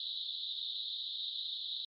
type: band-pass noise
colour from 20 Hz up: white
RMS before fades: -40 dBFS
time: 0-1.85 s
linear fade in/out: 2 ms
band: 3500 to 4000 Hz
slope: 96 dB/octave
effects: MP3 48 kbps